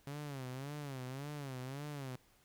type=tone with vibrato; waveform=sawtooth; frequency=137.3 Hz; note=C#3; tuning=16 cents flat; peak=-38 dBFS; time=0.07-2.16 s; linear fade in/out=2 ms; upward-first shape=sine; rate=1.8 Hz; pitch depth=140 cents each way; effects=pink hiss -69 dBFS RMS until 2.44 s